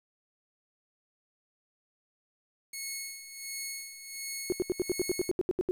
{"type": "tone with tremolo", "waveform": "10% pulse", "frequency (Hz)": 2189, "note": "C#7", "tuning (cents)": -22, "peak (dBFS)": -26, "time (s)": [2.73, 5.31], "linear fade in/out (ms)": 5, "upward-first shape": "sine", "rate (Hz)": 1.4, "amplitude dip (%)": 70}
{"type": "tone bursts", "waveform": "sine", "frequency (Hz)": 365.7, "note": "F#4", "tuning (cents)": -20, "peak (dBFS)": -24, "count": 13, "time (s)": [4.5, 5.71], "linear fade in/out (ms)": 0, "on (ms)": 22, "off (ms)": 77}
{"effects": ["10-bit"]}